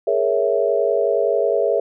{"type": "chord", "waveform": "sine", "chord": "A# half-diminished seventh", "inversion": "third", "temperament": "equal", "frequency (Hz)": [415.3, 466.2, 554.4, 659.3], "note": ["G#4", "A#4", "C#5", "E5"], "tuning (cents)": [0, 0, 0, 0], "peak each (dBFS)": -21, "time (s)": [0.07, 1.8], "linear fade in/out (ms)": 5, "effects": []}